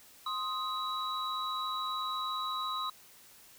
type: tone cluster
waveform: sine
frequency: 1049 / 1252 / 3904 Hz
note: C6 / D#6 / B7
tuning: +4 / +10 / -21 cents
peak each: -37 / -36 / -38 dBFS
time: 0.26-2.9 s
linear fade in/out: 5 ms
effects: white hiss -57 dBFS RMS until 3.58 s